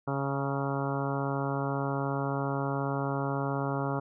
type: harmonic tone with a mistuned harmonic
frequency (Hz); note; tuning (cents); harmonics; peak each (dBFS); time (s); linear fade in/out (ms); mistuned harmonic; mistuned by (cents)
138.59; C#3; 0; 1 / 2 / 3 / 4 / 5 / 6 / 7 / 8 / 9 / 10; -32 / -35 / -37 / -38 / -39 / -40 / -40 / -41 / -42 / -42; 0.07-4; 10; 7; -29
effects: none